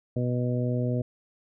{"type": "harmonic tone", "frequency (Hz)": 123.47, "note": "B2", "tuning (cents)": 0, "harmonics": [1, 2, 3, 4, 5], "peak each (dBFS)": [-26, -30, -36, -34, -36], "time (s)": [0.16, 1.02], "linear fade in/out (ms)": 5, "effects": []}